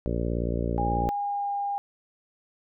harmonic tone, 58.3 Hz, A#1, 1 cent sharp, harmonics 1 / 2 / 3 / 4 / 5 / 6 / 7 / 8 / 9 / 10, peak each -29 / -32 / -34 / -35 / -36 / -37 / -37 / -38 / -39 / -39 dBFS, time 0.06-1.09 s, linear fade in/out 0 ms
sine tone with pitch glide, 814 to 806.5 Hz, G#5 to G5, -35 to +49 cents, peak -26 dBFS, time 0.78-1.78 s, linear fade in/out 0 ms, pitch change -16 cents, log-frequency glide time 1.14-1.52 s
effects none

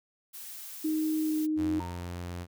blue noise, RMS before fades -43 dBFS, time 0.33-1.47 s, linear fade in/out 20 ms
sine tone with pitch glide, 312.3 to 309.6 Hz, D#4 to D#4, +7 to -9 cents, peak -26 dBFS, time 0.84-1.8 s, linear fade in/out 10 ms, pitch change -16 cents, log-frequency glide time 1.23-1.34 s
sawtooth tone, 87.8 Hz, F2, 10 cents sharp, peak -32 dBFS, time 1.56-2.47 s, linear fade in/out 50 ms
sine tone with exponential decay, 919 Hz, A#5, 25 cents flat, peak -36 dBFS, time 1.8-2.31 s, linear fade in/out 2 ms, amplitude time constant 110 ms
effects none

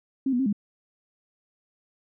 sine tone with pitch steps, 268.1 / 244.2 / 267.6 / 205.4 Hz, C4 / B3 / C4 / G#3, +42 / -19 / +39 / -19 cents, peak -21 dBFS, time 0.26-0.528 s, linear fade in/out 5 ms, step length 67 ms, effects none

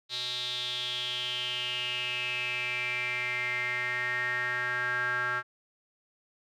square tone with band-pass filter sweep, 123.47 Hz, B2, in tune, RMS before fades -32 dBFS, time 0.09-5.43 s, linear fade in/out 50 ms, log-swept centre 3900 to 1500 Hz, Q 7.6, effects none

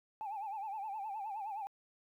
sine tone with vibrato, 830.6 Hz, G#5, in tune, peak -37 dBFS, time 0.21-1.67 s, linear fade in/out 0 ms, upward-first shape sine, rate 9.6 Hz, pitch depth 120 cents each way, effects tanh soft clip ceiling -35 dBFS + 12-bit

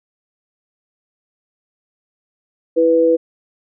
sine tone pair together, 329.6 / 493.9 Hz, E4 / B4, 0 / 0 cents, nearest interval perfect fifth, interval 700 cents, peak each -16 / -11 dBFS, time 2.76-3.17 s, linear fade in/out 20 ms, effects none

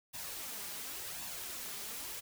white noise with flanger, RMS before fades -43 dBFS, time 0.13-2.21 s, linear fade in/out 20 ms, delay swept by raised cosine 1.1 to 5 ms, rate 0.91 Hz, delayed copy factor +0.55, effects none

